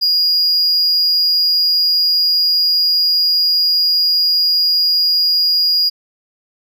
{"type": "tone", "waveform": "triangle", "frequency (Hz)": 4865, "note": "D#8", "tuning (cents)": -40, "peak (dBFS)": -10, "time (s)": [0.01, 5.9], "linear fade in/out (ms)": 20, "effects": []}